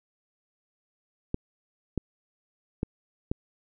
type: clicks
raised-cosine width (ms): 3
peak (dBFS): -14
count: 4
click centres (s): 1.344 / 1.977 / 2.831 / 3.315
effects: none